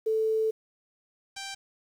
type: tone pair in turn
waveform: sine / 5% pulse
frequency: 440 / 784 Hz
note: A4 / G5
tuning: 0 / 0 cents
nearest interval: minor seventh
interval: 1000 cents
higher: second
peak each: -23 dBFS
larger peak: neither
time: 0.06-0.51 / 1.36-1.55 s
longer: first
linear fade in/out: 10 ms
effects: low-pass 7000 Hz 12 dB/octave + 9-bit